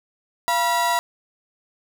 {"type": "tone pair together", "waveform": "35% pulse", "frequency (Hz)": [687.5, 970], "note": ["F5", "B5"], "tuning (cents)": [-27, -31], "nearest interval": "tritone", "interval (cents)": 596, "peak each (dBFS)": [-22, -18], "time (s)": [0.48, 0.99], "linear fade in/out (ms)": 0, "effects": []}